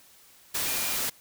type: tone in noise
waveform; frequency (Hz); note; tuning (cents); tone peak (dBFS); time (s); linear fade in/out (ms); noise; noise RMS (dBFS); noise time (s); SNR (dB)
sine; 2412; D7; +46; -39; 0.66-0.97; 10; white; -29; 0.54-1.1; -13
effects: white hiss -56 dBFS RMS until 1.2 s